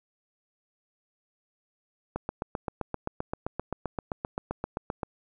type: click train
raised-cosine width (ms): 1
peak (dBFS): -16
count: 23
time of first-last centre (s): 2.16-5.032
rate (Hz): 7.66
effects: none